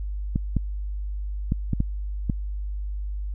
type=clicks; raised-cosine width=5 ms; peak=-10 dBFS; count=6; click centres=0.359 / 0.567 / 1.521 / 1.733 / 1.804 / 2.298 s; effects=added 50 Hz sine -27 dBFS peak until 3.34 s